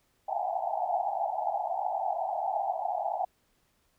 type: band-pass noise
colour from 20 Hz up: white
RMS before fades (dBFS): -31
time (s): 0.28-3.25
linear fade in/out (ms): 5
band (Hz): 660 to 850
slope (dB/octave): 96
effects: pink hiss -71 dBFS RMS until 3.98 s